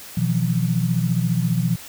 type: tone cluster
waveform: sine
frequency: 123.5 / 162.5 / 177.3 Hz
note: B2 / E3 / F3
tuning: 0 / -24 / +26 cents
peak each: -22 dBFS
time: 0.17-1.76 s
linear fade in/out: 5 ms
effects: white hiss -39 dBFS RMS until 1.88 s